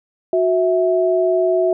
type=tone pair together; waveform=sine; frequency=367 / 653.9 Hz; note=F#4 / E5; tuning=-14 / -14 cents; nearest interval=minor seventh; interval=1000 cents; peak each=-16 dBFS; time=0.33-1.73 s; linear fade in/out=2 ms; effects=none